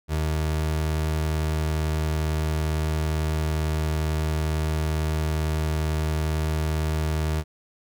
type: tone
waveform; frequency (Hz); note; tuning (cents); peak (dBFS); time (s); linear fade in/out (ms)
30% pulse; 77.78; D#2; 0; -20; 0.08-7.44; 50
effects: none